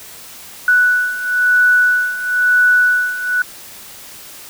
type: beating tone pair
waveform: sine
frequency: 1480 / 1481 Hz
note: F#6 / F#6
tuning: 0 / +1 cents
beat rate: 1 Hz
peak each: -16 / -12 dBFS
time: 0.68-3.42 s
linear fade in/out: 2 ms
effects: white hiss -36 dBFS RMS until 4.49 s